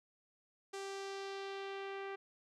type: tone with low-pass filter sweep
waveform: sawtooth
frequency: 392 Hz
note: G4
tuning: in tune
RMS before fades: -44 dBFS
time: 0.73-2.16 s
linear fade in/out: 10 ms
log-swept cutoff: 7800 to 2200 Hz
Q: 1.4
effects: none